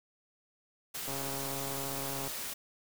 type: noise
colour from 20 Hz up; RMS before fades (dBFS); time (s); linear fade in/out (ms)
white; -39; 0.94-2.54; 10
type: click train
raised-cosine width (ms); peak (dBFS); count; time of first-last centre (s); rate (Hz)
1; -27; 165; 1.08-2.277; 137
effects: none